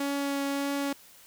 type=tone with vibrato; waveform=sawtooth; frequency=280 Hz; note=C#4; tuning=18 cents sharp; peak=-24 dBFS; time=0-0.93 s; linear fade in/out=5 ms; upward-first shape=triangle; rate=1.7 Hz; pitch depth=10 cents each way; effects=white hiss -54 dBFS RMS until 1.26 s